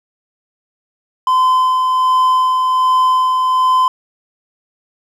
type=tone with tremolo; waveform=triangle; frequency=1025 Hz; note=C6; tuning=36 cents flat; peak=-7 dBFS; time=1.27-3.88 s; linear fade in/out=2 ms; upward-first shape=sine; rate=1.3 Hz; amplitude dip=30%; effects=none